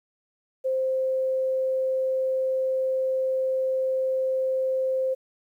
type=tone; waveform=sine; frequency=523.3 Hz; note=C5; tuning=in tune; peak=-22 dBFS; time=0.64-5.15 s; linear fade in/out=20 ms; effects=10-bit